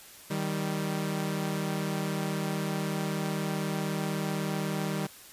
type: tone pair together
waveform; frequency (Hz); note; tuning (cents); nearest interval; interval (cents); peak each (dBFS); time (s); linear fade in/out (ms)
sawtooth; 155.56 / 195.42; D#3 / G3; 0 / -5; major third; 395; -28; 0.3-5.07; 10
effects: white hiss -50 dBFS RMS until 5.32 s + resampled to 32000 Hz